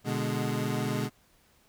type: chord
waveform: 25% pulse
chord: G# diminished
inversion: first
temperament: equal with one note detuned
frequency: 123.47 / 147.6 / 207.7 Hz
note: B2 / D3 / G#3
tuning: 0 / +9 / 0 cents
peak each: -28 / -30 / -29 dBFS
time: 0.04-1.1 s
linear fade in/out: 50 ms
effects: pink hiss -64 dBFS RMS until 1.68 s